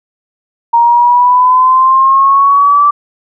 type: exponential sweep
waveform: sine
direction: up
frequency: 932.3 to 1168 Hz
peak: -4 dBFS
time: 0.73-2.91 s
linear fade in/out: 10 ms
effects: none